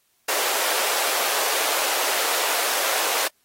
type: high-pass noise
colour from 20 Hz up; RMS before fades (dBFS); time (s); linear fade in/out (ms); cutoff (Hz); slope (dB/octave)
pink; -24; 0.28-3.28; 10; 480; 24
effects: white hiss -66 dBFS RMS until 3.44 s + AAC 48 kbps